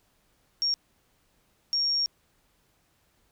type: tone bursts at uneven times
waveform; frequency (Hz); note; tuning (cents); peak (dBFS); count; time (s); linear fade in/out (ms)
sine; 5550; F8; -12; -23; 2; 0.62-0.74 / 1.73-2.06; 0
effects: pink hiss -68 dBFS RMS until 3.31 s